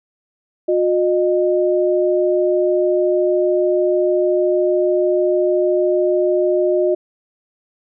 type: tone pair together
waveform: sine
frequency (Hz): 360 / 613.6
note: F#4 / D#5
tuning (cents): -47 / -24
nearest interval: major sixth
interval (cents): 923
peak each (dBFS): -15 / -17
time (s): 0.68-6.95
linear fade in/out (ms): 10
effects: none